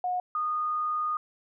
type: tone pair in turn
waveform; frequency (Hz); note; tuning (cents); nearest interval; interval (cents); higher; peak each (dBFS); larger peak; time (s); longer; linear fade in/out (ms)
sine; 725 / 1230.1; F#5 / D#6; -35 / -20; major sixth; 915; second; -26; neither; 0.04-0.2 / 0.35-1.17; second; 2
effects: none